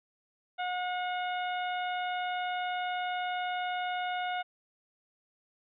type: harmonic tone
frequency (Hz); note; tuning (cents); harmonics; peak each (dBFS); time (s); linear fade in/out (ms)
724; F#5; -38; 1 / 2 / 3 / 4 / 5; -32 / -38 / -42 / -44 / -46; 0.58-4.43; 20
effects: none